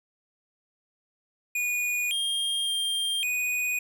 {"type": "tone with pitch steps", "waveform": "square", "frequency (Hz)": [2455, 3220, 3194, 2479], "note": ["D#7", "G7", "G7", "D#7"], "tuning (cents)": [-24, 46, 32, -7], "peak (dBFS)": -26, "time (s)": [1.55, 3.79], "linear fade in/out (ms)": 5, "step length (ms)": 560, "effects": ["11-bit"]}